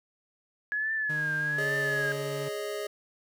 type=tone with vibrato; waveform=sine; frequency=1681 Hz; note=G#6; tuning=20 cents sharp; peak=-27 dBFS; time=0.72-2.12 s; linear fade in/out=0 ms; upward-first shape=triangle; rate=1.2 Hz; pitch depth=100 cents each way
type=tone with pitch glide; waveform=40% pulse; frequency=152.7 to 143.3 Hz; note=D#3 to D3; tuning=-32 to -42 cents; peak=-35 dBFS; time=1.09-2.49 s; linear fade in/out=10 ms; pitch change=-110 cents; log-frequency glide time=1.38-1.73 s
type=chord; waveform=square; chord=Ab suspended fourth; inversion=none; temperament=equal; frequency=415.3 / 554.4 / 622.3 Hz; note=Ab4 / Db5 / Eb5; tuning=0 / 0 / 0 cents; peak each=-35 / -41 / -38 dBFS; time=1.58-2.87 s; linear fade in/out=5 ms
effects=none